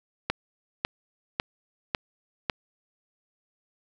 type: click train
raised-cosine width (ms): 0.3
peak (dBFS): -8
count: 5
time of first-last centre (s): 0.3-2.498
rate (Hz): 1.82
effects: none